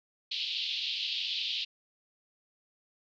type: band-pass noise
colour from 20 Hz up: pink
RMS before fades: -34 dBFS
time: 0.31-1.65 s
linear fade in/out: 10 ms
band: 2800 to 4400 Hz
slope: 48 dB/octave
effects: none